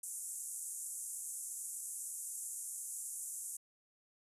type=band-pass noise; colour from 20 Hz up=white; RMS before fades=-44 dBFS; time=0.03-3.57 s; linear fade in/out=5 ms; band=7000 to 11000 Hz; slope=48 dB/octave; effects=resampled to 32000 Hz